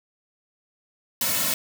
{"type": "noise with comb filter", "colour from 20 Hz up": "white", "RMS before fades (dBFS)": -24, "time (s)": [1.21, 1.54], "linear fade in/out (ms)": 2, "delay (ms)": 2.5, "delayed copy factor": -0.8, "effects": []}